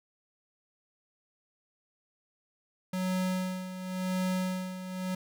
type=tone with tremolo; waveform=square; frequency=185 Hz; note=F#3; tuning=in tune; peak=-28 dBFS; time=2.93-5.15 s; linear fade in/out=5 ms; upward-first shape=sine; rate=0.93 Hz; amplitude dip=70%; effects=none